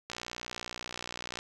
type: click train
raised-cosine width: 0.2 ms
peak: -20 dBFS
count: 79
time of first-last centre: 0.1-1.389 s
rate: 60.5 Hz
effects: none